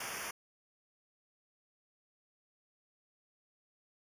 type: noise with comb filter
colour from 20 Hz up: pink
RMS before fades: -41 dBFS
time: 0-0.31 s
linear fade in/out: 5 ms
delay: 0.25 ms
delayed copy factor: -1
effects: resampled to 32000 Hz